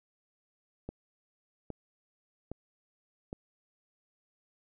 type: click train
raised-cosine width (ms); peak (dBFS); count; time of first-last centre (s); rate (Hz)
2; -25; 4; 0.89-3.329; 1.23
effects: none